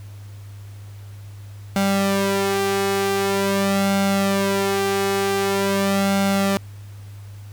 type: tone with flanger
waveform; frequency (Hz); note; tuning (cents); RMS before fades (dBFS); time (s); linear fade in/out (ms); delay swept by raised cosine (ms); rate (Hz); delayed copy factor
sawtooth; 196.8; G3; +7; -20; 1.76-6.57; 0; 1.4 to 2.7; 0.45; +0.7
effects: added 101 Hz sine -35 dBFS peak until 7.52 s + pink hiss -51 dBFS RMS until 7.52 s